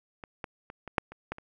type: clicks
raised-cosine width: 0.5 ms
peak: -26 / -20 / -27 / -25 / -8 / -29 / -18 / -29 dBFS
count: 8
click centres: 0.238 / 0.442 / 0.701 / 0.877 / 0.982 / 1.12 / 1.32 / 1.384 s
effects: none